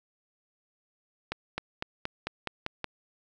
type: accelerating click train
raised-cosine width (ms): 0.3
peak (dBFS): -15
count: 8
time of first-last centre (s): 1.32-2.843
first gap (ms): 260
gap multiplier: 0.94
effects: none